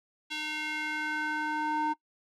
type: tone with band-pass filter sweep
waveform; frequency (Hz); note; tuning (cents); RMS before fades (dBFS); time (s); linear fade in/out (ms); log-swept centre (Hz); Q
square; 305.5; D#4; -32; -32; 0.3-1.94; 20; 3100 to 880; 2.3
effects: noise-tail reverb RT60 0.1 s tail -22 dB re dry